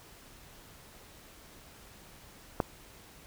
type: click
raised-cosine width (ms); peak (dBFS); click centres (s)
1; -12; 2.602
effects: pink hiss -54 dBFS RMS until 3.26 s